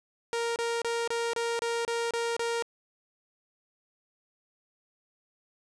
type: tone bursts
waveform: sawtooth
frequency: 466.2 Hz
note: A#4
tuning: in tune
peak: -24 dBFS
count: 9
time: 0.33-2.624 s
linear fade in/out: 0 ms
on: 230 ms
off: 28 ms
effects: resampled to 22050 Hz + 10-bit